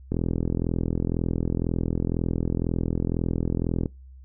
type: click train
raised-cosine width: 3 ms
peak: -12 dBFS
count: 158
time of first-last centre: 0.12-3.858 s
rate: 42 Hz
effects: noise-tail reverb RT60 0.2 s tail -23 dB re dry + added 65 Hz sine -43 dBFS peak until 4.24 s